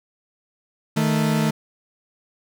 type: tone pair together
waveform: 40% pulse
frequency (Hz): 155.99 / 220.6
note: D#3 / A3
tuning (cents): +5 / +5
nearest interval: tritone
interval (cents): 600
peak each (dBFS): -20 / -20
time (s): 0.96-1.51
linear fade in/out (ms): 10
effects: none